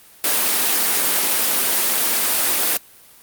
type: high-pass noise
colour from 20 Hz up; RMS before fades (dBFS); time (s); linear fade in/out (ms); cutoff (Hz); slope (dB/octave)
white; -18; 0.24-2.77; 2; 200; 24
effects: white hiss -47 dBFS RMS until 3.22 s + Opus 32 kbps